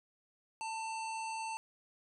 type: harmonic tone with a mistuned harmonic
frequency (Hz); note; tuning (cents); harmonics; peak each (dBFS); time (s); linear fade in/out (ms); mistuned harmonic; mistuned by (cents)
892; A5; +23; 1 / 3 / 5 / 7 / 9 / 10; -38 / -45 / -52 / -54 / -54 / -55; 0.61-1.57; 0; 5; +16
effects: none